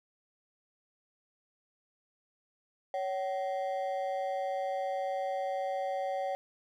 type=ring-modulated tone; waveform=triangle; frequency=659.3 Hz; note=E5; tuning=in tune; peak=-26 dBFS; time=2.94-6.35 s; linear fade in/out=0 ms; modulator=101 Hz; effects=none